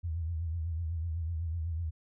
sine tone with vibrato, 82.41 Hz, E2, in tune, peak -31 dBFS, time 0.03-1.91 s, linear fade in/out 20 ms, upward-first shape triangle, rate 8 Hz, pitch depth 110 cents each way, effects none

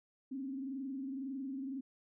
sine tone with frequency modulation, 268.6 Hz, C4, 46 cents sharp, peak -38 dBFS, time 0.31-1.81 s, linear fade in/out 10 ms, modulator 21.9 Hz, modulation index 0.67, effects none

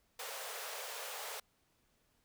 pink high-pass noise, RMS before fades -44 dBFS, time 0.19-1.4 s, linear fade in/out 5 ms, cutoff 430 Hz, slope 96 dB/octave, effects pink hiss -75 dBFS RMS until 2.24 s

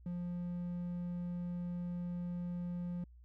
triangle tone, 175.8 Hz, F3, 12 cents sharp, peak -35 dBFS, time 0.06-3.04 s, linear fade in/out 2 ms, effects added 60 Hz sine -55 dBFS peak until 3.24 s

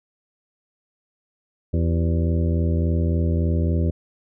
harmonic tone with a mistuned harmonic, 83.5 Hz, E2, 23 cents sharp, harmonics 1 / 2 / 3 / 4 / 5 / 6 / 7, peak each -19 / -25 / -29 / -31 / -33 / -35 / -36 dBFS, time 1.73-3.91 s, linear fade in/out 10 ms, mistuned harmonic 5, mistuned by -94 cents, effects none

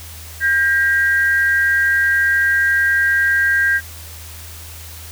sine tone pair together, 1600 / 1905.3 Hz, G6 / A#6, +35 / +37 cents, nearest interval minor third, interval 302 cents, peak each -13 / -20 dBFS, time 0.4-3.81 s, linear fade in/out 50 ms, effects added 81 Hz sine -35 dBFS peak until 5.11 s + white hiss -37 dBFS RMS until 5.11 s

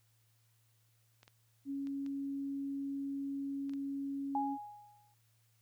clicks, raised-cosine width 0.2 ms, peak -39 dBFS, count 6, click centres 1.231 / 1.279 / 1.871 / 2.063 / 3.695 / 3.736 s
sine tone, 277.2 Hz, C#4, in tune, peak -36 dBFS, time 1.65-4.58 s, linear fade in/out 50 ms
sine tone with exponential decay, 830 Hz, G#5, 1 cent flat, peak -30 dBFS, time 4.35-5.14 s, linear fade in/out 2 ms, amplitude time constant 170 ms
effects added 113 Hz sine -70 dBFS peak until 5.61 s + white hiss -75 dBFS RMS until 5.61 s

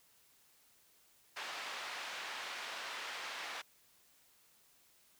pink band-pass noise, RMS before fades -44 dBFS, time 1.36-3.62 s, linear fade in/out 10 ms, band 990 to 4000 Hz, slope 12 dB/octave, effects white hiss -68 dBFS RMS until 5.19 s

